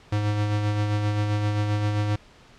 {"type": "tone with tremolo", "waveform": "square", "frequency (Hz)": 104.5, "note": "G#2", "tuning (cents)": 11, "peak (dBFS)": -21, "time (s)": [0.12, 2.16], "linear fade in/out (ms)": 5, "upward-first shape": "sine", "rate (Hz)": 7.6, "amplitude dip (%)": 35, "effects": ["pink hiss -52 dBFS RMS until 2.58 s", "low-pass 5000 Hz 12 dB/octave"]}